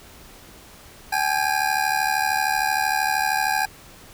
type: ring-modulated tone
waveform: 25% pulse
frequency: 810 Hz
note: G#5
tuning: 43 cents flat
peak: -13 dBFS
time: 1.12-3.66 s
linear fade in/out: 10 ms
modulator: 36.5 Hz
effects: pink hiss -46 dBFS RMS until 4.13 s